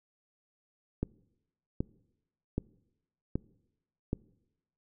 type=click train; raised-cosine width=3 ms; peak=-17 dBFS; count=5; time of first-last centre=1.03-4.131 s; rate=1.29 Hz; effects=noise-tail reverb RT60 0.9 s tail -23 dB re dry